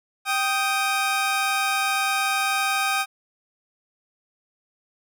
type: tone pair together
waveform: 20% pulse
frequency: 782.4 / 1244.5 Hz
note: G5 / D#6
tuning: -4 / 0 cents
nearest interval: minor sixth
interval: 804 cents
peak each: -19 dBFS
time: 0.25-3.06 s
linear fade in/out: 50 ms
effects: none